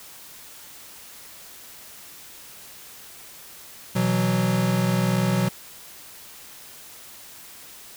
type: chord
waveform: square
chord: B suspended fourth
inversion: none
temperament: equal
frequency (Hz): 123.47 / 164.81 / 185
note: B2 / E3 / F#3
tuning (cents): 0 / 0 / 0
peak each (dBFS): -25 / -28 / -23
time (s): 3.95-5.49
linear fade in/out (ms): 10
effects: white hiss -44 dBFS RMS until 7.96 s